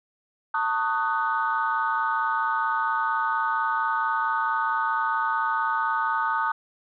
sine chord, D# half-diminished seventh, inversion second, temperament just, 896 / 1120.1 / 1244.5 / 1493.4 Hz, A5 / C#6 / D#6 / F#6, +31 / +18 / 0 / +16 cents, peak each -26 / -31 / -26 / -28 dBFS, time 0.54-6.52 s, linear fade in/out 5 ms, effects tanh soft clip ceiling -13 dBFS

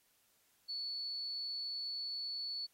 sine tone, 4435 Hz, C#8, in tune, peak -38 dBFS, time 0.68-2.67 s, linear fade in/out 20 ms, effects white hiss -73 dBFS RMS until 2.73 s + AAC 48 kbps

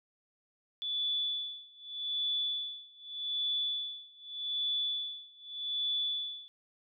sine tone with tremolo, 3459 Hz, A7, 30 cents flat, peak -29 dBFS, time 0.82-6.48 s, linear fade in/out 0 ms, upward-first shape sine, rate 0.83 Hz, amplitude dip 95%, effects none

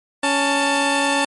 15% pulse tone pair together, 279.4 / 887 Hz, C#4 / A5, +14 / +14 cents, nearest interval octave + minor sixth, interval 2000 cents, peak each -13 dBFS, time 0.23-1.25 s, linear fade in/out 5 ms, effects MP3 48 kbps

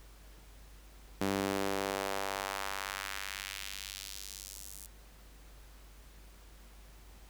sawtooth tone with high-pass filter sweep, 98 Hz, G2, in tune, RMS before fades -38 dBFS, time 1.21-4.86 s, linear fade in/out 0 ms, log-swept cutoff 230 to 8900 Hz, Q 1.1, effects added 50 Hz sine -53 dBFS peak until 7.29 s + pink hiss -60 dBFS RMS until 7.29 s

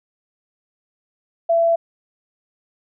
sine tone, 670 Hz, E5, 28 cents sharp, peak -13 dBFS, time 1.49-1.76 s, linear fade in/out 10 ms, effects none

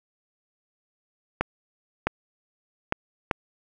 clicks, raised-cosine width 0.5 ms, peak -7 dBFS, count 4, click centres 1.41 / 2.07 / 2.924 / 3.312 s, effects none

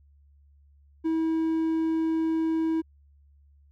triangle tone, 322.8 Hz, E4, 36 cents flat, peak -21 dBFS, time 1.04-2.82 s, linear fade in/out 20 ms, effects added 71 Hz sine -55 dBFS peak until 3.71 s

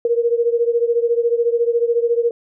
sine beating tone pair, 466.2 / 480.2 Hz, A#4 / B4, 0 / -49 cents, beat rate 14 Hz, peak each -16 / -19 dBFS, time 0.05-2.31 s, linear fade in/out 2 ms, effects none

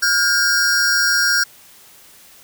square tone cluster, 1426 / 1600 / 5580 Hz, F6 / G6 / F8, +36 / +35 / -2 cents, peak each -19 dBFS, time 0.02-1.44 s, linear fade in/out 10 ms, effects white hiss -46 dBFS RMS until 2.43 s

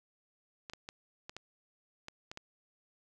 clicks, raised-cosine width 0.2 ms, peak -26 dBFS, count 8, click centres 0.698 / 0.735 / 0.889 / 1.295 / 1.366 / 2.084 / 2.315 / 2.374 s, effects none

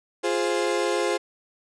35% pulse chord, F minor, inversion none, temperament equal, 349.2 / 415.3 / 523.3 Hz, F4 / Ab4 / C5, 0 / 0 / 0 cents, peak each -25 dBFS, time 0.23-1.18 s, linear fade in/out 20 ms, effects resampled to 22050 Hz

